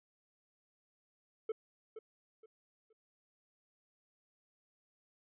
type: tone with echo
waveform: triangle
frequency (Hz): 440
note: A4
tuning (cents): 0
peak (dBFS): -31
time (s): 1.49-1.52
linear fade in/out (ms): 5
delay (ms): 470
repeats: 3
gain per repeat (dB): -11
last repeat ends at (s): 2.93
effects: resampled to 8000 Hz